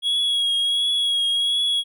triangle tone with vibrato, 3322 Hz, G#7, in tune, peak -17 dBFS, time 0.02-1.84 s, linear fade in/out 50 ms, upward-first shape triangle, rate 1.4 Hz, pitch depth 31 cents each way, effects none

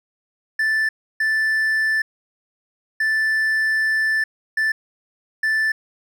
triangle tone bursts at uneven times, 1760 Hz, A6, in tune, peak -15 dBFS, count 5, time 0.59-0.89 / 1.2-2.02 / 3-4.24 / 4.57-4.72 / 5.43-5.72 s, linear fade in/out 5 ms, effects none

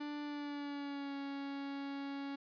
45% pulse tone with pitch glide, 294 to 278.5 Hz, D4 to C#4, +2 to +8 cents, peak -40 dBFS, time 0-2.36 s, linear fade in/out 10 ms, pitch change -94 cents, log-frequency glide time 0.23-1.15 s, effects resampled to 11025 Hz

